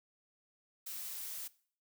blue noise, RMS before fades -43 dBFS, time 0.86-1.48 s, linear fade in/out 10 ms, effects noise-tail reverb RT60 0.5 s tail -20 dB re dry

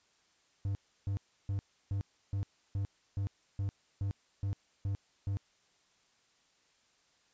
triangle tone bursts, 98.9 Hz, G2, 16 cents sharp, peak -29 dBFS, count 12, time 0.65-5.37 s, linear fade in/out 0 ms, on 100 ms, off 320 ms, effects white hiss -70 dBFS RMS until 7.33 s + resampled to 16000 Hz

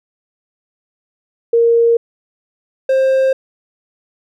sine / triangle tone pair in turn, 465.4 / 529.7 Hz, A#4 / C5, -3 / +21 cents, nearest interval major second, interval 224 cents, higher second, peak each -8 dBFS, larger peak neither, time 1.53-1.97 / 2.89-3.33 s, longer neither, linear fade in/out 5 ms, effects none

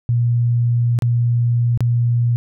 sine tone with dropouts, 119.3 Hz, A#2, 41 cents sharp, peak -13 dBFS, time 0.09-2.36 s, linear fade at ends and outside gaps 0 ms, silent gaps 0.989-1.022 / 1.775-1.806 s, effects none

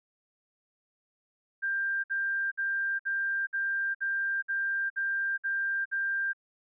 sine tone bursts, 1588 Hz, G6, 22 cents sharp, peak -27 dBFS, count 10, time 1.62-6.333 s, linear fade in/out 20 ms, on 420 ms, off 57 ms, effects none

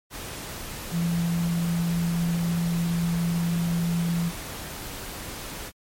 sine tone in noise, 170 Hz, F3, 46 cents flat, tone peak -22 dBFS, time 0.91-4.32 s, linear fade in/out 50 ms, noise pink, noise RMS -36 dBFS, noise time 0.1-5.72 s, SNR +11 dB, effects MP3 64 kbps

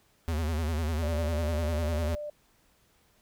square tone with vibrato, 79 Hz, D#2, 27 cents sharp, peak -28 dBFS, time 0.28-2.15 s, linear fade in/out 0 ms, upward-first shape sine, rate 10 Hz, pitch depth 110 cents each way
sine tone with pitch glide, 587.3 to 594.1 Hz, D5 to D5, 0 to +20 cents, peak -34 dBFS, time 1.02-2.3 s, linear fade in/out 5 ms, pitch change +20 cents, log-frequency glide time 1.24-1.44 s
effects pink hiss -66 dBFS RMS until 3.21 s

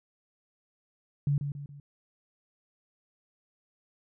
sine tone with echo, 142.9 Hz, D3, 47 cents flat, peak -23 dBFS, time 1.27-1.38 s, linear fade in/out 2 ms, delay 140 ms, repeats 3, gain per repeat -7 dB, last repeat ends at 1.8 s, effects none

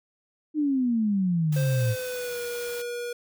sine exponential sweep, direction down, 311.5 to 110 Hz, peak -21 dBFS, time 0.54-1.96 s, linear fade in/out 50 ms
white noise, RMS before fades -41 dBFS, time 1.52-2.82 s, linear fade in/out 5 ms
square tone with pitch glide, 524 to 480.5 Hz, C5 to B4, +2 to -48 cents, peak -31 dBFS, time 1.56-3.13 s, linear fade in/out 5 ms, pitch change -150 cents, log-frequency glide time 1.76-2.41 s
effects none

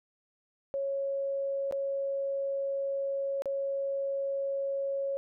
sine tone with dropouts, 551 Hz, C#5, 11 cents flat, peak -29 dBFS, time 0.74-5.17 s, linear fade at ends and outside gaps 0 ms, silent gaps 1.711-1.724 / 3.421-3.457 s, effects none

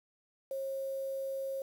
sine tone with quantisation, 540 Hz, C#5, 45 cents flat, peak -34 dBFS, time 0.51-1.62 s, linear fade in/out 2 ms, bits 9, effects none

